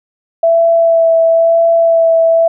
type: tone with vibrato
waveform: sine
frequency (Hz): 663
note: E5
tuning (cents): +10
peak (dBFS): -6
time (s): 0.43-2.48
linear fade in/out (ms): 5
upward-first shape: sine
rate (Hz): 1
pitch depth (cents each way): 14
effects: none